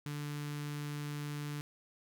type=tone with notch filter; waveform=sawtooth; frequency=146.83 Hz; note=D3; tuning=in tune; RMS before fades=-40 dBFS; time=0.06-1.61 s; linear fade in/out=0 ms; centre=630 Hz; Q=0.89; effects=none